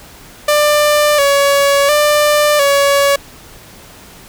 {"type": "tone with vibrato", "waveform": "sawtooth", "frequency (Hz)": 578, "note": "D5", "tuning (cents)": -28, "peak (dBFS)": -5, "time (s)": [0.48, 3.16], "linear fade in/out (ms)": 5, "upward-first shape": "square", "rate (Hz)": 0.71, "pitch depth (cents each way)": 48, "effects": ["pink hiss -38 dBFS RMS until 4.28 s"]}